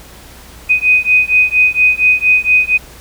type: beating tone pair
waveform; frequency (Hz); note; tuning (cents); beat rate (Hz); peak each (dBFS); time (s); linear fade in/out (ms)
sine; 2497 / 2501.3; D#7 / D#7; +6 / +9; 4.3; -11; 0.69-2.78; 20
effects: added 60 Hz sine -39 dBFS peak until 3 s + pink hiss -38 dBFS RMS until 3 s